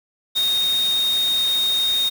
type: tone in noise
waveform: sine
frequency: 3708 Hz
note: A#7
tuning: 10 cents flat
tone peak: -17 dBFS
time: 0.35-2.1 s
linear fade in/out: 20 ms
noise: white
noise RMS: -31 dBFS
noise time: 0.35-2.1 s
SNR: +11 dB
effects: none